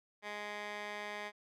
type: tone with band-pass filter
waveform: 15% pulse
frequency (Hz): 207.7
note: G#3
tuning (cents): 0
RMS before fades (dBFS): -43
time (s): 0.22-1.32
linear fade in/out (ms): 50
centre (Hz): 1800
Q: 1.1
effects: none